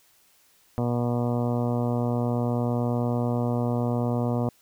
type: harmonic tone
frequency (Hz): 120.6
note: B2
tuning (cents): -41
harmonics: 1 / 2 / 3 / 4 / 5 / 6 / 7 / 8 / 9 / 10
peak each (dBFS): -26 / -27 / -36 / -32 / -34 / -36 / -42 / -41 / -44 / -46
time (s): 0.78-4.49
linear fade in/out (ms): 0
effects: white hiss -61 dBFS RMS until 4.61 s